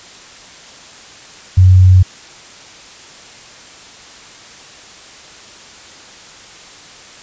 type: tone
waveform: sine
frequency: 92.5 Hz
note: F#2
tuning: in tune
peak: -3 dBFS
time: 1.57-2.03 s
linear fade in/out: 10 ms
effects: white hiss -37 dBFS RMS until 7.22 s + resampled to 16000 Hz